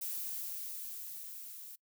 violet noise with level ramp, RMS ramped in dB -38 to -49 dBFS, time 0.01-1.76 s, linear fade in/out 10 ms, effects noise-tail reverb RT60 0.1 s tail -24 dB re dry

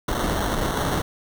pink noise with sample-and-hold, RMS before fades -24 dBFS, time 0.08-1.02 s, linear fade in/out 5 ms, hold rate 2450 Hz, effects none

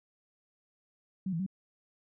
sine tone with pitch steps, 189.2 / 164.2 / 190.5 Hz, F#3 / E3 / G3, +39 / -6 / -49 cents, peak -30 dBFS, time 1.26-1.464 s, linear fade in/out 5 ms, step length 68 ms, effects none

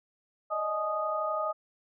sine tone cluster, 596 / 628 / 848 / 1241 Hz, D5 / D#5 / G#5 / D#6, +25 / +16 / +36 / -5 cents, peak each -39 / -32 / -38 / -31 dBFS, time 0.5-1.53 s, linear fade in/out 20 ms, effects none

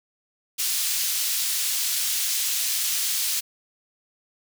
pink high-pass noise, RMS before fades -25 dBFS, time 0.58-3.41 s, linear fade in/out 20 ms, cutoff 4100 Hz, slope 12 dB/octave, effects none

